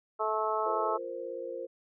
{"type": "harmonic tone", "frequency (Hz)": 217.1, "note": "A3", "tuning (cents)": -23, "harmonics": [2, 3, 4, 5, 6], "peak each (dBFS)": [-34, -34, -34, -34, -34], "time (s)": [0.19, 0.98], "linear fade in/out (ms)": 20}
{"type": "chord", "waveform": "sine", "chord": "F suspended fourth", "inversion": "none", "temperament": "just", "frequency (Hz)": [349.2, 465.6, 523.8], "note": ["F4", "Bb4", "C5"], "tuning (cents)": [0, -2, 2], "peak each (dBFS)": [-42, -40, -38], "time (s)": [0.65, 1.67], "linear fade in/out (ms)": 20}
{"effects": []}